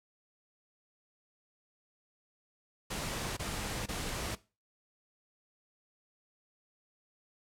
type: noise bursts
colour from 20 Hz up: pink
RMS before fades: -37 dBFS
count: 3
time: 2.9-4.354 s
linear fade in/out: 10 ms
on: 470 ms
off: 22 ms
effects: noise-tail reverb RT60 0.3 s tail -19 dB re dry + low-pass 11000 Hz 12 dB/octave